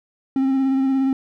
triangle tone with vibrato, 267.3 Hz, C4, 37 cents sharp, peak -14 dBFS, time 0.36-1.13 s, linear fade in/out 2 ms, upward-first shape sine, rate 17 Hz, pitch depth 22 cents each way, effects none

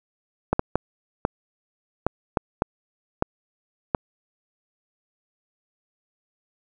clicks, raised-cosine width 1 ms, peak -5 dBFS, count 9, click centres 0.53 / 0.594 / 0.756 / 1.251 / 2.066 / 2.372 / 2.621 / 3.224 / 3.948 s, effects none

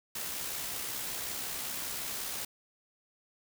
white noise with amplitude modulation, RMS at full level -36 dBFS, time 0.15-2.45 s, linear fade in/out 5 ms, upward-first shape sine, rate 65.4 Hz, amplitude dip 30%, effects none

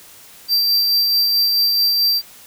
square tone with tremolo, 4699 Hz, D8, in tune, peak -13 dBFS, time 0.48-2.22 s, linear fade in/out 50 ms, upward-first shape sine, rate 4.6 Hz, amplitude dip 25%, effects white hiss -43 dBFS RMS until 2.46 s

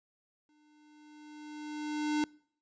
square tone with exponential growth, 300 Hz, D4, 37 cents sharp, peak -27 dBFS, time 0.49-2.24 s, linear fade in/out 1 ms, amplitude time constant 380 ms, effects noise-tail reverb RT60 0.6 s tail -26 dB re dry + resampled to 16000 Hz

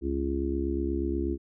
harmonic tone, 68.3 Hz, C#2, 25 cents flat, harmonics 1 / 3 / 4 / 5 / 6, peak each -31 / -38 / -33 / -30 / -38 dBFS, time 0.01-1.38 s, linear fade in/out 50 ms, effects none

